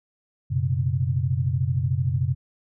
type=tone cluster; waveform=sine; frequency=92.3 / 122 / 135.3 Hz; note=F#2 / B2 / C#3; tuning=-4 / -21 / -42 cents; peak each=-26 / -25 / -24 dBFS; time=0.5-2.35 s; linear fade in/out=20 ms; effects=none